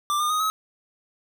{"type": "tone with pitch steps", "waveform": "square", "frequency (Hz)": [1181, 1212.8, 1245.5, 1279], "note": ["D6", "D#6", "D#6", "D#6"], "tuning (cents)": [9, -45, 1, 47], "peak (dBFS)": -22, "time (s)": [0.1, 0.5], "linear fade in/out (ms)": 0, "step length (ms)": 100, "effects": []}